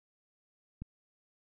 click, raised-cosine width 5 ms, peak -28 dBFS, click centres 0.82 s, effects none

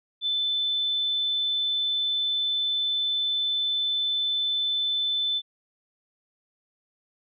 sine tone, 3520 Hz, A7, in tune, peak -23 dBFS, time 0.21-5.42 s, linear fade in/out 50 ms, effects none

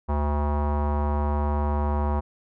square tone with low-pass filter, 73.42 Hz, D2, in tune, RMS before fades -24 dBFS, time 0.08-2.21 s, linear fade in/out 20 ms, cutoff 960 Hz, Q 3.8, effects none

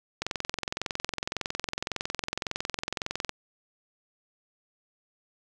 click train, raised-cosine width 0.2 ms, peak -12 dBFS, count 68, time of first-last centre 0.22-3.293 s, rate 21.8 Hz, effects none

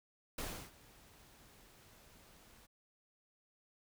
pink noise with ADSR envelope, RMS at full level -41 dBFS, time 0.38-2.67 s, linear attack 5 ms, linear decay 320 ms, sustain -21 dB, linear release 20 ms, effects none

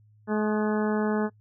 harmonic tone with a mistuned harmonic, 213.2 Hz, G#3, 46 cents sharp, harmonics 1 / 2 / 3 / 4 / 5 / 6 / 7 / 8, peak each -25 / -28 / -35 / -35 / -39 / -40 / -38 / -40 dBFS, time 0.27-1.3 s, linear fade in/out 50 ms, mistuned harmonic 6, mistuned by -46 cents, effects noise-tail reverb RT60 0.1 s tail -25 dB re dry + added 106 Hz sine -55 dBFS peak until 1.4 s

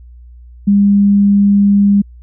sine tone, 201.5 Hz, G3, 48 cents sharp, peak -6 dBFS, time 0.67-2.02 s, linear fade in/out 10 ms, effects added 60 Hz sine -34 dBFS peak until 2.22 s

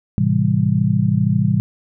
sine chord, A minor seventh, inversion none, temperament just, 110 / 132 / 165 / 198 Hz, A2 / C3 / E3 / G3, 0 / +16 / +2 / +18 cents, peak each -19 dBFS, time 0.18-1.6 s, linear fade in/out 0 ms, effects none

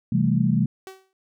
sine chord, A minor seventh, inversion first, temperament equal with one note detuned, 130.36 / 164.81 / 196 / 220 Hz, C3 / E3 / G3 / A3, -6 / 0 / 0 / 0 cents, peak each -23 dBFS, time 0.12-0.66 s, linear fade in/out 5 ms
sawtooth tone with exponential decay, 380.8 Hz, F#4, 50 cents sharp, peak -30 dBFS, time 0.87-1.13 s, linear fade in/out 0 ms, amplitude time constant 55 ms
effects none

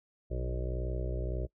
harmonic tone with a mistuned harmonic, 61.74 Hz, B1, in tune, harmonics 1 / 2 / 3 / 5 / 6 / 7 / 8 / 9 / 10, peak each -33 / -39 / -47 / -48 / -42 / -46 / -49 / -46 / -46 dBFS, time 0.3-1.47 s, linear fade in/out 20 ms, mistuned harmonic 1, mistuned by -83 cents, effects noise-tail reverb RT60 0.1 s tail -23 dB re dry

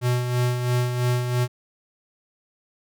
square tone with tremolo, 123.47 Hz, B2, in tune, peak -19 dBFS, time 0.01-1.48 s, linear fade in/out 50 ms, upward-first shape sine, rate 3 Hz, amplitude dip 50%, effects none

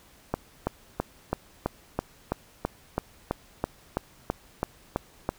click train, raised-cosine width 1 ms, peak -11 dBFS, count 16, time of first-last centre 0.34-5.29 s, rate 3.03 Hz, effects pink hiss -56 dBFS RMS until 5.38 s

